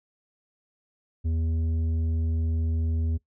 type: tone with tanh clipping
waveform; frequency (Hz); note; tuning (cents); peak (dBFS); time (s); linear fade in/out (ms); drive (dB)
triangle; 81.2; E2; -26; -25; 1.24-3.18; 20; 12
effects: noise-tail reverb RT60 0.1 s tail -18 dB re dry